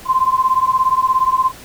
sine beating tone pair, 1032 / 1049 Hz, C6 / C6, -24 / +4 cents, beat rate 17 Hz, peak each -15 dBFS, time 0.05-1.52 s, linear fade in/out 50 ms, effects pink hiss -38 dBFS RMS until 1.64 s

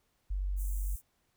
sine tone, 47.6 Hz, F#1, 50 cents sharp, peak -30 dBFS, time 0.3-0.96 s, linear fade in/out 10 ms
white high-pass noise, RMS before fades -48 dBFS, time 0.56-1.02 s, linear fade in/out 50 ms, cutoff 6800 Hz, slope 48 dB/octave
effects pink hiss -75 dBFS RMS until 1.36 s

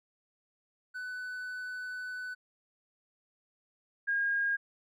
triangle / sine tone pair in turn, 1498 / 1625 Hz, F#6 / G#6, +21 / -38 cents, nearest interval minor second, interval 141 cents, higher second, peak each -35 / -27 dBFS, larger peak second, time 0.94-2.35 / 4.07-4.57 s, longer first, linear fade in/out 20 ms, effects none

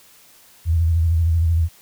sine tone with vibrato, 82.7 Hz, E2, 6 cents sharp, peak -14 dBFS, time 0.65-1.69 s, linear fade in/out 50 ms, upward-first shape square, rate 13 Hz, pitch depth 51 cents each way, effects white hiss -50 dBFS RMS until 1.81 s

